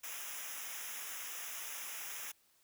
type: noise with comb filter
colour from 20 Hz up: white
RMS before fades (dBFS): -44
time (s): 0.03-2.32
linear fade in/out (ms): 10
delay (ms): 0.23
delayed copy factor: -0.95
effects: white hiss -71 dBFS RMS until 2.63 s